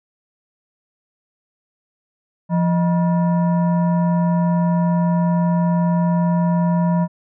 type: tone with frequency modulation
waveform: sine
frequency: 172.6 Hz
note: F3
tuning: 20 cents flat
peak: -14 dBFS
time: 2.49-7.08 s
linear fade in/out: 50 ms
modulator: 794 Hz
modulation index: 0.52
effects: none